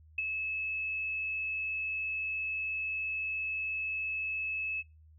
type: tone with ADSR envelope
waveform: sine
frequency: 2597 Hz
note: E7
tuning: 26 cents flat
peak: -27 dBFS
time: 0.18-4.83 s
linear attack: 5 ms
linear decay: 24 ms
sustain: -5 dB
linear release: 33 ms
effects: noise-tail reverb RT60 0.3 s tail -26 dB re dry + added 78 Hz sine -55 dBFS peak until 5.18 s